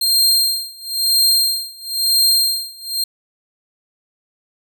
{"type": "tone with tremolo", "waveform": "sawtooth", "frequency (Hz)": 4192, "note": "C8", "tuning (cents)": 2, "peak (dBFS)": -8, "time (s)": [0.01, 3.04], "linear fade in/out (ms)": 5, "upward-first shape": "sine", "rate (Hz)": 1, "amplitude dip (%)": 95, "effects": []}